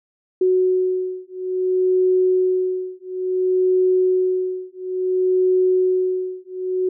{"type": "beating tone pair", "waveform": "sine", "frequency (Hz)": [369.5, 370.08], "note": ["F#4", "F#4"], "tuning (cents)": [-2, 0], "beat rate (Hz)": 0.58, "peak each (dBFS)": [-19, -19], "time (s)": [0.41, 6.89], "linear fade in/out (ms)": 5, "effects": []}